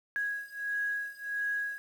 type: beating tone pair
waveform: sine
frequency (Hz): 1656 / 1657.5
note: G#6 / G#6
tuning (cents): -5 / -4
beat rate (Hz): 1.5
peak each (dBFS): -34 / -35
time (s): 0.16-1.78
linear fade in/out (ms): 0
effects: 9-bit